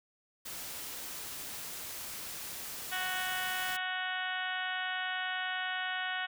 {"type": "noise", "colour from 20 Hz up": "white", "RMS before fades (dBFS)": -42, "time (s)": [0.45, 3.77], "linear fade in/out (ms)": 10}
{"type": "harmonic tone", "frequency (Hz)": 370, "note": "F#4", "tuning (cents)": 0, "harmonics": [2, 3, 4, 5, 6, 7, 8, 9, 10], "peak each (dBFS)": [-40, -45, -37, -39, -46, -47, -42, -46, -51], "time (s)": [2.91, 6.27], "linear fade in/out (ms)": 20}
{"effects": []}